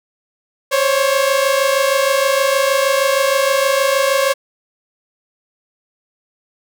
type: tone pair together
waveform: sawtooth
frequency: 532.6 / 559 Hz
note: C5 / C#5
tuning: +31 / +14 cents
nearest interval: minor second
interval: 83 cents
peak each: -12 dBFS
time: 0.71-4.34 s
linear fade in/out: 20 ms
effects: none